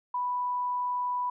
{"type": "tone", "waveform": "sine", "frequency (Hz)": 987.8, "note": "B5", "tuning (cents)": 0, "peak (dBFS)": -27, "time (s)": [0.14, 1.3], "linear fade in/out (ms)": 5, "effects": []}